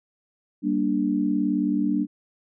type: chord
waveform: sine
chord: G minor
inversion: none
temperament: just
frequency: 196 / 235.2 / 294 Hz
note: G3 / Bb3 / D4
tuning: 0 / +16 / +2 cents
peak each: -26 / -26 / -23 dBFS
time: 0.62-2.07 s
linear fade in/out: 50 ms
effects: none